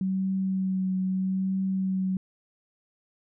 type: tone with vibrato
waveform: sine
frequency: 189 Hz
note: F#3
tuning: 37 cents sharp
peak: -24 dBFS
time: 0.01-2.17 s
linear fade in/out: 2 ms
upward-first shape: triangle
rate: 0.78 Hz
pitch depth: 20 cents each way
effects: none